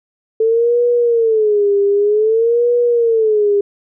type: tone with vibrato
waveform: sine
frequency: 440 Hz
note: A4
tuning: in tune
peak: -10 dBFS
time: 0.4-3.61 s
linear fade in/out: 5 ms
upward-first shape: sine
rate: 0.53 Hz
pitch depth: 160 cents each way
effects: none